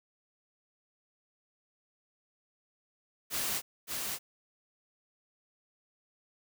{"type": "noise with echo", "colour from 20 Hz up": "white", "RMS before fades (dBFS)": -33, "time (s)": [3.3, 3.62], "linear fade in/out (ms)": 50, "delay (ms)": 570, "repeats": 1, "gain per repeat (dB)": -3, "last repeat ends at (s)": 4.19, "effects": []}